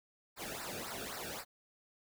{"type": "noise with flanger", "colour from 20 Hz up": "pink", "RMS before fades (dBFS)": -43, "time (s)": [0.36, 1.45], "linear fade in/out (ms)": 50, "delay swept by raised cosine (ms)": [0.3, 1.01], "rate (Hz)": 3.8, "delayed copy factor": -0.85, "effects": []}